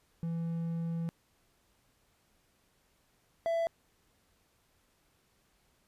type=tone pair in turn; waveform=triangle; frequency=166.6 / 666.4 Hz; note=E3 / E5; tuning=+19 / +19 cents; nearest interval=2 octaves; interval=2400 cents; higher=second; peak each=-30 / -26 dBFS; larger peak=second; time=0.23-1.09 / 3.46-3.67 s; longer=first; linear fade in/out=0 ms; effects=pink hiss -71 dBFS RMS until 5.87 s + resampled to 32000 Hz